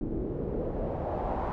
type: noise with low-pass filter sweep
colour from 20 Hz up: pink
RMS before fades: -32 dBFS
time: 0.01-1.52 s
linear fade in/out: 0 ms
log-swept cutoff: 310 to 940 Hz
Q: 2.4
effects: none